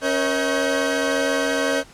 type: tone cluster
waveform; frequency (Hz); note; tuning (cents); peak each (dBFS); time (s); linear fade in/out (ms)
40% pulse; 275.4 / 474.8 / 549 / 637 / 1546; C#4 / A#4 / C#5 / D#5 / G6; -11 / +32 / -17 / +41 / -24; -25; 0.01-1.84; 50
effects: pink hiss -47 dBFS RMS until 1.93 s + low-pass 9000 Hz 12 dB/octave